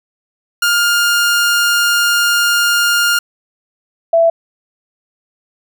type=tone pair in turn; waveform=sawtooth / sine; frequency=1410 / 665.4 Hz; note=F6 / E5; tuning=+16 / +16 cents; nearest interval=octave + minor second; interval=1300 cents; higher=first; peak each=-7 dBFS; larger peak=neither; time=0.62-3.19 / 4.13-4.3 s; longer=first; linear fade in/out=5 ms; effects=none